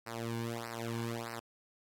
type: tone with flanger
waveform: sawtooth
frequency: 116.1 Hz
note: A#2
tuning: 7 cents flat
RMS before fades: -39 dBFS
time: 0.06-1.4 s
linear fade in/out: 10 ms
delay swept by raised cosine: 0.29 to 1.59 ms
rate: 1.6 Hz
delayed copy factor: -1
effects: AAC 48 kbps